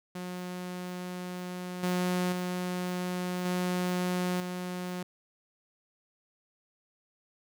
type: tone with level steps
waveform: sawtooth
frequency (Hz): 180.4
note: F#3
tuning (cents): -44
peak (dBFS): -32 / -23 / -27 / -24 / -30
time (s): 0.15-5.03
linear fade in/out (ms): 5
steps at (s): 1.83 / 2.32 / 3.45 / 4.4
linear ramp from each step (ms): 5
effects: none